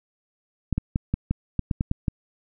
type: clicks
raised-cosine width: 5 ms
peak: -10 dBFS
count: 10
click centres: 0.727 / 0.78 / 0.959 / 1.14 / 1.31 / 1.593 / 1.712 / 1.809 / 1.914 / 2.082 s
effects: none

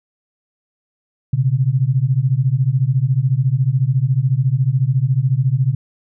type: beating tone pair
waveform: sine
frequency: 124 / 138 Hz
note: B2 / C#3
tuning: +7 / -7 cents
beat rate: 14 Hz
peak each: -16 dBFS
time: 1.33-5.75 s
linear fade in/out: 5 ms
effects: none

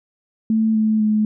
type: tone with pitch steps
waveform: sine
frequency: 220.8 / 217.4 / 214 Hz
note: A3 / A3 / A3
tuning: +6 / -21 / -48 cents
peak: -14 dBFS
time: 0.5-1.25 s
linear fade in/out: 2 ms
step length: 250 ms
effects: none

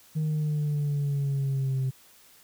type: exponential sweep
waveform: sine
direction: down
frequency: 156.3 to 130.81 Hz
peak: -22 dBFS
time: 0.15-1.91 s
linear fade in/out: 20 ms
effects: tanh soft clip ceiling -23 dBFS + white hiss -56 dBFS RMS until 2.43 s

